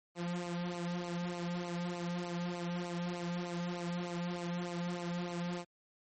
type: tone with flanger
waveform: sawtooth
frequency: 174.61 Hz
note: F3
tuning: in tune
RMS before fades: -38 dBFS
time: 0.15-5.65 s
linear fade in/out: 50 ms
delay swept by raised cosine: 0.57 to 2.97 ms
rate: 3.3 Hz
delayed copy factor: -0.75
effects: MP3 32 kbps